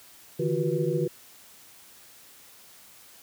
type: tone cluster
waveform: sine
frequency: 147.9 / 162 / 350.1 / 376.6 / 486 Hz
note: D3 / E3 / F4 / F#4 / B4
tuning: +13 / -30 / +4 / +31 / -28 cents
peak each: -30 dBFS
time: 0.39-1.08 s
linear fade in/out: 10 ms
effects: white hiss -52 dBFS RMS until 3.22 s + high-pass 60 Hz 12 dB/octave